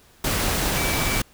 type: tone in noise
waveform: sine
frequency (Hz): 2305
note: D7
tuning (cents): -33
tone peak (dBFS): -29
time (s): 0.77-1.2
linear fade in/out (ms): 5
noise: pink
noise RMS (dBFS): -23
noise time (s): 0.24-1.22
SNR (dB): -9
effects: pink hiss -54 dBFS RMS until 1.33 s